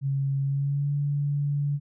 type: tone with pitch glide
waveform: sine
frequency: 137.5 to 143.75 Hz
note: C#3 to D3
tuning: -14 to -37 cents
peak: -23 dBFS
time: 0.01-1.8 s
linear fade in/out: 50 ms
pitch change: +77 cents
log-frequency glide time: 0.42-0.92 s
effects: none